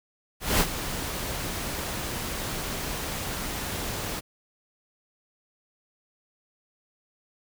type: noise with ADSR envelope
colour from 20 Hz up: pink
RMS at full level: -21 dBFS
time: 0.4-4.21 s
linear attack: 200 ms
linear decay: 58 ms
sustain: -11 dB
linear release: 26 ms
effects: none